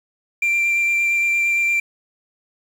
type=tone with vibrato; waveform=sine; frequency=2365 Hz; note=D7; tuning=12 cents sharp; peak=-13 dBFS; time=0.42-1.8 s; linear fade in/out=5 ms; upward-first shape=sine; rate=8.7 Hz; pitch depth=11 cents each way; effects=tanh soft clip ceiling -15 dBFS + 7-bit